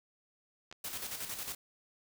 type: clicks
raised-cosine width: 0.2 ms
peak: -31 dBFS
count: 2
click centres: 0.714 / 0.726 s
type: noise with tremolo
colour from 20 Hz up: white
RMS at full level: -39 dBFS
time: 0.84-1.55 s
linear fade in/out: 5 ms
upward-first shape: square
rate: 11 Hz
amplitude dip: 50%
effects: none